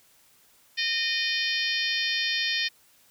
harmonic tone with a mistuned harmonic, 614 Hz, D#5, 23 cents flat, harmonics 3 / 4 / 5 / 6 / 7 / 8 / 9, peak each -30 / -31 / -32 / -33 / -33 / -34 / -35 dBFS, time 0.77-2.69 s, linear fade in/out 20 ms, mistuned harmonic 6, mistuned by -40 cents, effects white hiss -60 dBFS RMS until 3.1 s

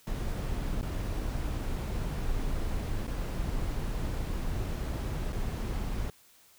brown noise with dropouts, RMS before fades -32 dBFS, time 0.07-6.1 s, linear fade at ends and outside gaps 1 ms, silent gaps 0.812-0.828 / 3.068-3.078 / 5.324-5.329 s, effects white hiss -60 dBFS RMS until 6.58 s

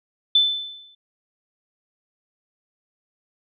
sine tone with exponential decay, 3520 Hz, A7, in tune, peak -11 dBFS, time 0.35-0.95 s, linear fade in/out 5 ms, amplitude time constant 130 ms, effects none

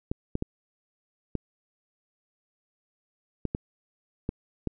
clicks, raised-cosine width 3 ms, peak -15 dBFS, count 8, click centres 0.115 / 0.354 / 0.424 / 1.353 / 3.453 / 3.549 / 4.291 / 4.673 s, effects none

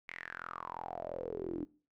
sawtooth tone with band-pass filter sweep, 42.95 Hz, F1, 28 cents flat, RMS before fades -42 dBFS, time 0.08-1.65 s, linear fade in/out 0 ms, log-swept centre 2200 to 290 Hz, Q 8.3, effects noise-tail reverb RT60 0.4 s tail -21 dB re dry

